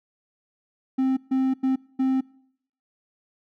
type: tone bursts at uneven times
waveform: triangle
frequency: 263 Hz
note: C4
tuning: 9 cents sharp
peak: -17 dBFS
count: 4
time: 0.98-1.17 / 1.31-1.54 / 1.63-1.76 / 1.99-2.21 s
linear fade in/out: 10 ms
effects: noise-tail reverb RT60 0.7 s tail -24 dB re dry